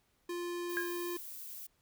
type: tone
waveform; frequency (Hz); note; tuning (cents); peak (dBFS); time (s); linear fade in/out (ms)
square; 349.2; F4; 0; -37; 0.29-1.17; 5
type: noise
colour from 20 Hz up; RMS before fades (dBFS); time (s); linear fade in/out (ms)
violet; -46; 0.69-1.67; 10
type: tone with exponential decay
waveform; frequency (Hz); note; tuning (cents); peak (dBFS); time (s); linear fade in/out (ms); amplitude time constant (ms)
sine; 1638; G#6; -24; -29; 0.77-1; 0; 48
effects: pink hiss -74 dBFS RMS until 1.81 s